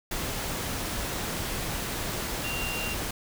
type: tone in noise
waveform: sine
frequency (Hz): 2771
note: F7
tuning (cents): -14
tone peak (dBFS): -33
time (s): 2.44-2.94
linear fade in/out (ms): 5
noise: pink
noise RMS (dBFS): -32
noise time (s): 0.11-3.11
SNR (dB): -4
effects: none